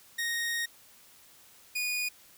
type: tone pair in turn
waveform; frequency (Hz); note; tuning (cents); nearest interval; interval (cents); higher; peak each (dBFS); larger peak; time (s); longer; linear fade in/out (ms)
sawtooth; 1864.7 / 2460; A#6 / D#7; 0 / -20; perfect fourth; 480; second; -26; neither; 0.18-0.66 / 1.75-2.09; first; 10
effects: white hiss -57 dBFS RMS until 2.37 s